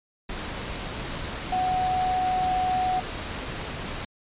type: tone in noise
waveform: sine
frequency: 740 Hz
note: F#5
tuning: in tune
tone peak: -22 dBFS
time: 1.52-3 s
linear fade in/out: 5 ms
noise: pink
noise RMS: -33 dBFS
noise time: 0.29-4.05 s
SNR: +8 dB
effects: resampled to 8000 Hz